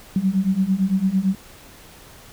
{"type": "beating tone pair", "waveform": "sine", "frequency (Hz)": [185.8, 194.7], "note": ["F#3", "G3"], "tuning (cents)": [7, -12], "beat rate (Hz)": 8.9, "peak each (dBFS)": [-21, -19], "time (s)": [0.16, 1.35], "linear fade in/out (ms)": 2, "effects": ["pink hiss -45 dBFS RMS until 2.32 s"]}